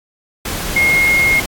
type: tone in noise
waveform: sine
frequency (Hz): 2147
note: C7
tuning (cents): +44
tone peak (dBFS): -10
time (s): 0.76-1.4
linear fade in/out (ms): 5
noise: pink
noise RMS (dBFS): -22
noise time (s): 0.45-1.46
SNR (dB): +9
effects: AAC 64 kbps